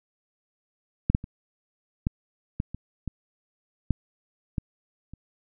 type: clicks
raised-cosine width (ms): 5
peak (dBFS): -8 / -8 / -24 / -11 / -14 / -22 / -18 / -9 / -14 / -29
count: 10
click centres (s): 1.1 / 1.149 / 1.241 / 2.069 / 2.601 / 2.746 / 3.077 / 3.907 / 4.582 / 5.136
effects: none